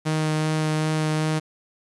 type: tone with vibrato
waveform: sawtooth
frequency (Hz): 155.56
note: D#3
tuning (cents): 0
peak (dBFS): -17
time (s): 0.05-1.4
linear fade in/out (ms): 20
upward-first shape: sine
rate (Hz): 2.6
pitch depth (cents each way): 9
effects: resampled to 24000 Hz + 8-bit